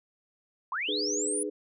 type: linear sweep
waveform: sine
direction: up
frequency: 932.3 to 10010 Hz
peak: -29 dBFS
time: 0.72-1.43 s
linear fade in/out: 2 ms
type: chord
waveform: sine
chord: G# minor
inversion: second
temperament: equal with one note detuned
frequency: 303.3 / 415.3 / 493.9 Hz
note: D#4 / G#4 / B4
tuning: -44 / 0 / 0 cents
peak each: -35 / -33 / -38 dBFS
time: 0.88-1.5 s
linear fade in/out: 10 ms
effects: none